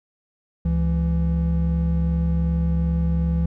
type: tone pair together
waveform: triangle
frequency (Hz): 70 / 167.36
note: C#2 / E3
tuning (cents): +18 / +27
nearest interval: octave + minor third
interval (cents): 1509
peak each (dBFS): -19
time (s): 0.65-3.46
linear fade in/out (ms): 5
effects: none